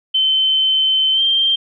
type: tone with pitch glide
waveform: sine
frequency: 3076 to 3162 Hz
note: G7 to G7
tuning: -33 to +14 cents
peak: -12 dBFS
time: 0.14-1.56 s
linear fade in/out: 10 ms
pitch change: +47 cents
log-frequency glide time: 1.14-1.21 s
effects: none